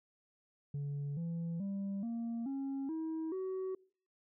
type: tone with pitch steps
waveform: sine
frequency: 142.8 / 167.87 / 197.34 / 232 / 272.7 / 320.6 / 376.9 Hz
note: D3 / E3 / G3 / A#3 / C#4 / E4 / F#4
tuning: -48 / +32 / +12 / -8 / -28 / -48 / +32 cents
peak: -33 dBFS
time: 0.74-3.75 s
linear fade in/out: 5 ms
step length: 430 ms
effects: noise-tail reverb RT60 0.5 s tail -26 dB re dry + tanh soft clip ceiling -35 dBFS